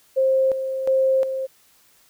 sine tone with tremolo, 529 Hz, C5, 19 cents sharp, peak -15 dBFS, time 0.16-1.47 s, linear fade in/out 20 ms, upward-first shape square, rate 1.4 Hz, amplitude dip 60%, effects white hiss -57 dBFS RMS until 2.09 s

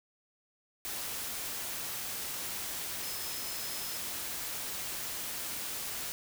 sine tone in noise, 5160 Hz, E8, 38 cents flat, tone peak -45 dBFS, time 3.03-3.97 s, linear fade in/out 0 ms, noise white, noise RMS -38 dBFS, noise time 0.85-6.12 s, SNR -10 dB, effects none

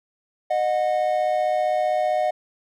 triangle tone pair together, 614.6 / 730 Hz, D#5 / F#5, -21 / -24 cents, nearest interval minor third, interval 297 cents, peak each -20 dBFS, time 0.5-2.31 s, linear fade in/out 10 ms, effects none

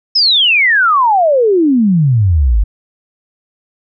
sine exponential sweep, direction down, 5310 to 47.28 Hz, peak -7 dBFS, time 0.15-2.64 s, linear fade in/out 10 ms, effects none

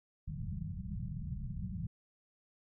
white low-pass noise, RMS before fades -40 dBFS, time 0.27-1.87 s, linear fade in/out 5 ms, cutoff 200 Hz, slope 96 dB/octave, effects none

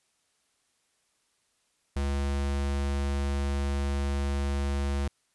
square tone, 70 Hz, C#2, 18 cents sharp, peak -27 dBFS, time 1.96-5.08 s, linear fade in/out 5 ms, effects white hiss -72 dBFS RMS until 5.34 s + resampled to 24000 Hz

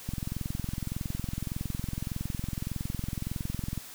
click train, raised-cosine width 5 ms, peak -20 dBFS, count 81, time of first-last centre 0.09-3.777 s, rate 21.7 Hz, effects white hiss -46 dBFS RMS until 3.94 s

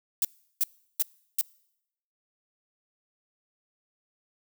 violet noise bursts, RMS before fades -24 dBFS, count 4, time 0.22-1.412 s, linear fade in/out 2 ms, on 28 ms, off 360 ms, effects noise-tail reverb RT60 0.8 s tail -25 dB re dry

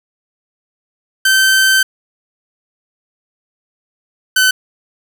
sawtooth tone pair in turn, 1546 / 1518.6 Hz, G6 / F#6, -24 / +45 cents, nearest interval unison, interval 31 cents, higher first, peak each -5 dBFS, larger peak neither, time 1.25-1.83 / 4.36-4.51 s, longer first, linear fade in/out 5 ms, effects none

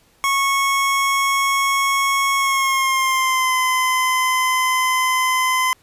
25% pulse tone with pitch glide, 1100 to 1026.3 Hz, C#6 to C6, -14 to -34 cents, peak -12 dBFS, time 0.24-5.73 s, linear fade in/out 0 ms, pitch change -120 cents, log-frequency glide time 2.37-3.56 s, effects pink hiss -56 dBFS RMS until 5.82 s + resampled to 32000 Hz

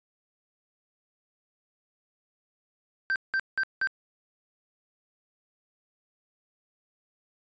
triangle tone bursts, 1562 Hz, G6, 7 cents flat, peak -22 dBFS, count 4, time 3.1-3.872 s, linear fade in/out 0 ms, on 58 ms, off 180 ms, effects resampled to 16000 Hz

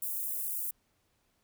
white high-pass noise, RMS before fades -35 dBFS, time 0.02-0.71 s, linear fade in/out 5 ms, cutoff 10000 Hz, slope 24 dB/octave, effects pink hiss -74 dBFS RMS until 1.43 s

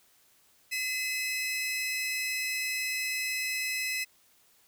sawtooth tone pair together, 2030 / 2576 Hz, B6 / E7, +47 / -41 cents, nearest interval major third, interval 412 cents, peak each -30 / -29 dBFS, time 0.71-4.05 s, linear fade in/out 20 ms, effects white hiss -64 dBFS RMS until 4.67 s

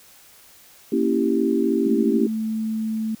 sine chord, A# diminished seventh, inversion none, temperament equal, 233.1 / 277.2 / 329.6 / 392 Hz, A#3 / C#4 / E4 / G4, 0 / 0 / 0 / 0 cents, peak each -23 dBFS, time 0.92-2.27 s, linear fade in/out 5 ms
sine tone, 220 Hz, A3, in tune, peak -22 dBFS, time 1.86-3.15 s, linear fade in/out 5 ms
effects white hiss -50 dBFS RMS until 3.2 s

